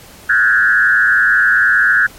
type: tone with frequency modulation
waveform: sine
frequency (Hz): 1578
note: G6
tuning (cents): +11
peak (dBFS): -8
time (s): 0.29-2.07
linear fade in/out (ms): 10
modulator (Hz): 109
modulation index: 1.4
effects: pink hiss -39 dBFS RMS until 2.18 s + MP3 64 kbps